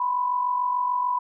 sine tone pair together, 987.8 / 1034.6 Hz, B5 / C6, 0 / -20 cents, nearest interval minor second, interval 80 cents, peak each -22 / -30 dBFS, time 0-1.19 s, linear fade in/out 5 ms, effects none

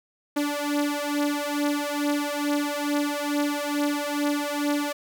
sawtooth beating tone pair, 290 / 292.3 Hz, D4 / D4, -22 / -8 cents, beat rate 2.3 Hz, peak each -23 dBFS, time 0.36-4.93 s, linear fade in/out 10 ms, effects none

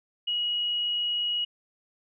sine tone, 2903 Hz, F#7, 34 cents flat, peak -25 dBFS, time 0.27-1.45 s, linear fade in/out 10 ms, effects none

